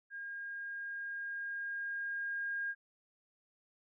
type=tone with level ramp; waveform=sine; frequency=1619 Hz; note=G#6; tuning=45 cents flat; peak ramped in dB=-41 to -34 dBFS; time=0.1-2.75 s; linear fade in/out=50 ms; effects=none